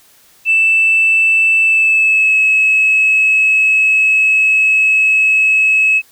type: tone with pitch glide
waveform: sine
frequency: 2648 to 2580 Hz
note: E7 to E7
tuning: +7 to -38 cents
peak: -7 dBFS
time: 0.45-6.02 s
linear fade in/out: 50 ms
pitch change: -45 cents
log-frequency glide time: 1.62-2.37 s
effects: tanh soft clip ceiling -4 dBFS + white hiss -48 dBFS RMS until 6.11 s